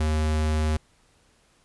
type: tone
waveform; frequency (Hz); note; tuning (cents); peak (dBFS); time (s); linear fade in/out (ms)
square; 77.4; D#2; -9; -22; 0-0.77; 5
effects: pink hiss -62 dBFS RMS until 1.64 s + resampled to 24000 Hz